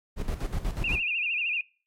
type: noise with tremolo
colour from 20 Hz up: brown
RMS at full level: -28 dBFS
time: 0.16-1.02 s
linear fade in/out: 50 ms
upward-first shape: square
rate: 8.2 Hz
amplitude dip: 65%
type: tone with vibrato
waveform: sine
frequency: 2595 Hz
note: E7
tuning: 28 cents flat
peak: -25 dBFS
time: 0.84-1.61 s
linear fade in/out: 2 ms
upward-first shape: sine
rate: 13 Hz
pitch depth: 130 cents each way
effects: noise-tail reverb RT60 0.4 s tail -24 dB re dry + MP3 64 kbps